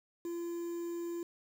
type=tone with quantisation; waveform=triangle; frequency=341.9 Hz; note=F4; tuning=37 cents flat; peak=-34 dBFS; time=0.25-1.23 s; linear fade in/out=2 ms; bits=9; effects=none